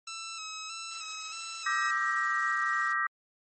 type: tone with vibrato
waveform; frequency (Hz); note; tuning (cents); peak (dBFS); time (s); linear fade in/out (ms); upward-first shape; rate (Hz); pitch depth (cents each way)
10% pulse; 1307; E6; -15; -29; 0.07-1.91; 5; square; 1.6; 34
type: noise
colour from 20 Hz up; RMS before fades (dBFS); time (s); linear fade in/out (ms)
blue; -44; 0.91-2.93; 0
type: chord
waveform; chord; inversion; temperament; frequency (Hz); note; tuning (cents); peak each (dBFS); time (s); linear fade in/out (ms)
sine; E half-diminished seventh; third; just; 1186.7 / 1318.5 / 1582.2 / 1898.7; D6 / E6 / G6 / Bb6; +18 / 0 / +16 / +31; -32 / -33 / -34 / -30; 1.66-3.07; 5
effects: MP3 32 kbps